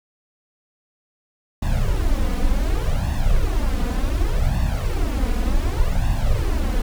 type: noise with flanger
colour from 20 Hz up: brown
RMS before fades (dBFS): -19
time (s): 1.62-6.82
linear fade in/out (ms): 5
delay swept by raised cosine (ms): 1.1 to 4.1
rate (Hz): 0.67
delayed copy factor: +0.9
effects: none